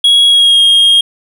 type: tone with pitch glide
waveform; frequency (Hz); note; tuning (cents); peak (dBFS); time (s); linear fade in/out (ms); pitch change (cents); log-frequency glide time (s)
triangle; 3322 to 3246; G#7 to G#7; 0 to -40; -3; 0.04-1.01; 5; -40; 0.27-0.61
effects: none